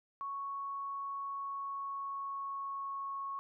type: tone with pitch glide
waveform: sine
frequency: 1108.7 to 1101 Hz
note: C#6 to C#6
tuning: 0 to -12 cents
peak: -37 dBFS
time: 0.21-3.39 s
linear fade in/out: 0 ms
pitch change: -12 cents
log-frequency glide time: 1.23-3.15 s
effects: none